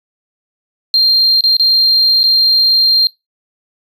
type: tone with dropouts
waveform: triangle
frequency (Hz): 4186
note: C8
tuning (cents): 0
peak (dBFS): -4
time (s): 0.94-3.07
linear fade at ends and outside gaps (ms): 1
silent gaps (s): 1.408-1.438 / 1.568-1.597 / 2.232-2.239
effects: noise-tail reverb RT60 0.2 s tail -24 dB re dry + tanh soft clip ceiling -5 dBFS